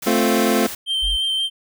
white noise, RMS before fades -31 dBFS, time 0.02-0.75 s, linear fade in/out 5 ms
25% pulse chord, F major, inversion first, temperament equal, 220 / 261.6 / 349.2 Hz, A3 / C4 / F4, 0 / 0 / 0 cents, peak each -15 / -17 / -17 dBFS, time 0.06-0.67 s, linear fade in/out 10 ms
triangle tone with vibrato, 3136 Hz, G7, in tune, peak -17 dBFS, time 0.86-1.5 s, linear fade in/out 50 ms, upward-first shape square, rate 5.7 Hz, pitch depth 11 cents each way
sine tone, 46.25 Hz, F#1, in tune, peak -22 dBFS, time 1.02-1.17 s, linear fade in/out 20 ms
effects none

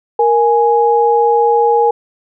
sine tone pair together, 467.3 / 832.6 Hz, A#4 / G#5, +4 / +4 cents, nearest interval minor seventh, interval 1000 cents, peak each -11 dBFS, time 0.19-1.91 s, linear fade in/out 5 ms, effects none

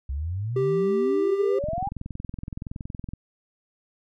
sine exponential sweep, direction up, 64.3 to 830.6 Hz, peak -26 dBFS, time 0.09-1.89 s, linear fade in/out 5 ms
triangle tone with pitch glide, 392 to 397.5 Hz, G4 to G4, 0 to +24 cents, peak -19 dBFS, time 0.56-1.59 s, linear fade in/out 5 ms, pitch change +24 cents, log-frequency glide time 1.04-1.46 s
click train, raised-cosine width 5 ms, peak -21 dBFS, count 33, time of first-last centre 1.64-3.135 s, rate 21.4 Hz
effects none

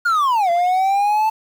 triangle linear two-way sweep, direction down then up, 1446 to 680 to 884 Hz, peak -12 dBFS, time 0.05-1.3 s, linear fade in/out 10 ms, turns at 0.5 s, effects 7-bit

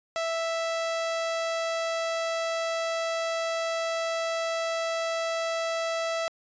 sawtooth tone, 659.3 Hz, E5, in tune, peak -23 dBFS, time 0.16-6.28 s, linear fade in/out 0 ms, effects resampled to 16000 Hz

